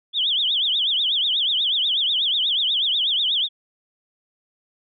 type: tone with vibrato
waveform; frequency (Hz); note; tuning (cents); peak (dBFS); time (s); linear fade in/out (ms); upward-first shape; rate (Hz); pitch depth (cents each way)
sine; 3322; G#7; 0; -18; 0.13-3.49; 50; triangle; 8.2; 240
effects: none